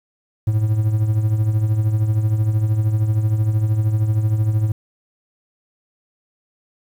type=tone with tremolo; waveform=triangle; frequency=108 Hz; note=A2; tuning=32 cents flat; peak=-10 dBFS; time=0.47-4.72 s; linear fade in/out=5 ms; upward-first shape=triangle; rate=13 Hz; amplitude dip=65%; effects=8-bit